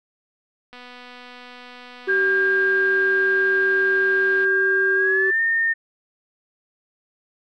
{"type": "click train", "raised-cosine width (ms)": 0.3, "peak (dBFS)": -26, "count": 919, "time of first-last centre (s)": [0.73, 4.447], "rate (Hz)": 247}
{"type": "tone", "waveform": "triangle", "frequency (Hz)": 382.8, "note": "G4", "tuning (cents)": -41, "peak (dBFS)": -20, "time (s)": [2.07, 5.31], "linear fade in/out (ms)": 10}
{"type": "tone with pitch glide", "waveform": "sine", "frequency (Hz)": [1606, 1823.6], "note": ["G6", "A#6"], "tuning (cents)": [41, -39], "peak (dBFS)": -17, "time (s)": [2.08, 5.74], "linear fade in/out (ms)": 20, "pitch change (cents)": 220, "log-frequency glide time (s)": [4.95, 5.41]}
{"effects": []}